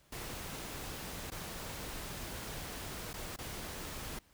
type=noise with dropouts; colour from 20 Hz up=pink; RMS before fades=-43 dBFS; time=0.12-4.19 s; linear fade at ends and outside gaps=5 ms; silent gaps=1.303-1.317 / 3.132-3.139 / 3.363-3.386 s; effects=pink hiss -67 dBFS RMS until 4.33 s